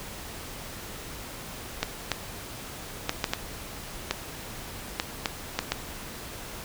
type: clicks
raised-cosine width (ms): 0.2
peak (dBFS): -7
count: 10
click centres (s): 1.83 / 2.117 / 3.094 / 3.242 / 3.335 / 4.11 / 4.999 / 5.258 / 5.59 / 5.72
effects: pink hiss -40 dBFS RMS until 6.64 s